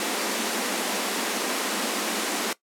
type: high-pass noise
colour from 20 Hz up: pink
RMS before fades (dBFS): -27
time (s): 0-2.53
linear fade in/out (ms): 2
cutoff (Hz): 200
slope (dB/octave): 96
effects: noise-tail reverb RT60 0.1 s tail -18 dB re dry + low-pass 12000 Hz 12 dB/octave